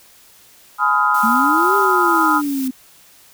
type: chord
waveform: sine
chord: F half-diminished seventh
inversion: first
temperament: just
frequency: 838.1 / 1005.8 / 1257.2 / 1396.9 Hz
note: Ab5 / Cb6 / Eb6 / F6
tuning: +16 / +31 / +18 / 0 cents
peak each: -21 / -19 / -16 / -19 dBFS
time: 0.78-2.42 s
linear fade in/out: 50 ms
type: noise with tremolo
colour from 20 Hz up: blue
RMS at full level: -31 dBFS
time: 1.14-2.68 s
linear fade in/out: 5 ms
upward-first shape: sine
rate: 2.1 Hz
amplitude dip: 25%
type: exponential two-way sweep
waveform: sine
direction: up then down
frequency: 217.1 to 400.8 to 254.7 Hz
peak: -18 dBFS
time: 1.23-2.71 s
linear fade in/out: 10 ms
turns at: 1.76 s
effects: white hiss -48 dBFS RMS until 3.33 s